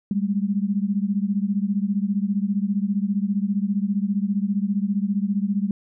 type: beating tone pair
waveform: sine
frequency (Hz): 196 / 211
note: G3 / G#3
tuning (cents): 0 / +28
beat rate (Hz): 15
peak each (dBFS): -22 / -24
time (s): 0.11-5.71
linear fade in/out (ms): 2
effects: none